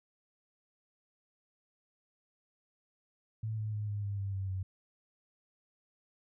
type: tone with pitch steps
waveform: sine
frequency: 110 / 107.61 / 105.28 / 102.99 / 100.75 / 98.57 / 96.43 / 94.33 Hz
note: A2 / A2 / G#2 / G#2 / G2 / G2 / G2 / F#2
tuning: 0 / -38 / +24 / -14 / +48 / +10 / -28 / +34 cents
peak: -33 dBFS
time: 3.43-4.63 s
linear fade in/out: 5 ms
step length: 150 ms
effects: none